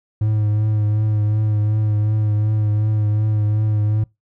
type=tone with vibrato; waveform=triangle; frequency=106.5 Hz; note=G#2; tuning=44 cents sharp; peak=-13 dBFS; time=0.21-4.04 s; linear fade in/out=5 ms; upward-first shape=triangle; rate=2.7 Hz; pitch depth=31 cents each way; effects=noise-tail reverb RT60 0.2 s tail -24 dB re dry